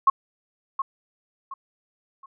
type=tone with echo; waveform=sine; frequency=1085 Hz; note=C#6; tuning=37 cents flat; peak=-12 dBFS; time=0.07-0.1 s; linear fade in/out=5 ms; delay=720 ms; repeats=3; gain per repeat=-10 dB; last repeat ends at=2.26 s; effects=none